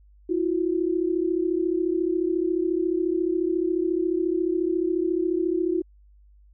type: tone pair together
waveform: sine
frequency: 329.6 / 363.8 Hz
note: E4 / F#4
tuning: 0 / -29 cents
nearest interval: major second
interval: 171 cents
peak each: -24 dBFS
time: 0.29-5.82 s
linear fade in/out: 10 ms
effects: added 50 Hz sine -51 dBFS peak until 6.53 s